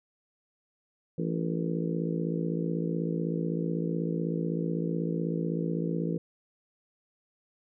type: harmonic tone with a mistuned harmonic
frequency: 56 Hz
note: A1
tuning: 31 cents sharp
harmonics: 3 / 4 / 5 / 6 / 7 / 8 / 9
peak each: -30 / -38 / -36 / -36 / -41 / -38 / -40 dBFS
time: 1.18-6.18 s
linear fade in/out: 5 ms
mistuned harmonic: 9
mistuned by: -45 cents
effects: none